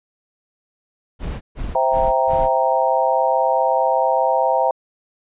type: noise bursts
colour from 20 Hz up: brown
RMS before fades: -26 dBFS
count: 4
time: 1.19-2.49 s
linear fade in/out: 50 ms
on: 220 ms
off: 140 ms
type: chord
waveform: sine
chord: C dominant seventh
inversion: none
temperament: equal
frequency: 523.3 / 659.3 / 784 / 932.3 Hz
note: C5 / E5 / G5 / Bb5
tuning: 0 / 0 / 0 / 0 cents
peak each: -20 dBFS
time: 1.75-4.71 s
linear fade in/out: 2 ms
effects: resampled to 8000 Hz